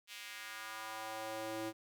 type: tone with high-pass filter sweep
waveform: square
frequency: 110 Hz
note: A2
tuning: in tune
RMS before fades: -44 dBFS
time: 0.07-1.73 s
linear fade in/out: 50 ms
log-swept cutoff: 2800 to 330 Hz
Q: 1.6
effects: none